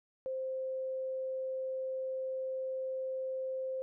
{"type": "tone", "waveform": "sine", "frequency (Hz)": 523.3, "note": "C5", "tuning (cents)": 0, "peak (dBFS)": -34, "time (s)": [0.26, 3.82], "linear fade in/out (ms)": 0, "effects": []}